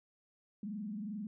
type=tone with frequency modulation; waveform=sine; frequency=208.5 Hz; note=G#3; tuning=7 cents sharp; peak=-38 dBFS; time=0.63-1.27 s; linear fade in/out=2 ms; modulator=22.5 Hz; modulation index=0.82; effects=none